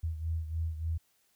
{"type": "beating tone pair", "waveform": "sine", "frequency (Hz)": [80.5, 83.9], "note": ["E2", "E2"], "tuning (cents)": [-41, 31], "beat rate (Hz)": 3.4, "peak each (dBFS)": [-32, -38], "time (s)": [0.03, 0.98], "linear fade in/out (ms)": 10, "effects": ["white hiss -71 dBFS RMS until 1.35 s"]}